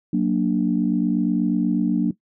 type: chord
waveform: sine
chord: Gb augmented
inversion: none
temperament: equal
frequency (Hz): 185 / 233.1 / 293.7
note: Gb3 / Bb3 / D4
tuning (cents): 0 / 0 / 0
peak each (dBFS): -21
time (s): 0.13-2.11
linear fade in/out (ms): 5
effects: noise-tail reverb RT60 0.1 s tail -17 dB re dry + tanh soft clip ceiling -7 dBFS